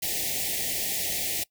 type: band-stop noise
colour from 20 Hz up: white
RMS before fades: -29 dBFS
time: 0.02-1.44 s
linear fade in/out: 10 ms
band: 830 to 1800 Hz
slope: 96 dB/octave
effects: noise-tail reverb RT60 0.1 s tail -22 dB re dry